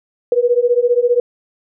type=beating tone pair; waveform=sine; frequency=477.1 / 492.1 Hz; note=A#4 / B4; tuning=+40 / -6 cents; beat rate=15 Hz; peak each=-14 dBFS; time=0.32-1.2 s; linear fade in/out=2 ms; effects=none